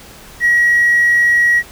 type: tone with hard clipping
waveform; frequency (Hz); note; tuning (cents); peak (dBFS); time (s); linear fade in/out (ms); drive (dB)
sine; 1909; A#6; +41; -9; 0.4-1.63; 50; 1
effects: pink hiss -38 dBFS RMS until 1.71 s